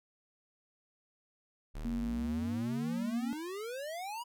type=exponential sweep; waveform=square; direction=up; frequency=35.12 to 987.8 Hz; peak=-39 dBFS; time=1.74-4.24 s; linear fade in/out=20 ms
type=tone; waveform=sine; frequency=234.9 Hz; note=A#3; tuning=13 cents sharp; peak=-33 dBFS; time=1.85-3.33 s; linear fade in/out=0 ms
effects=none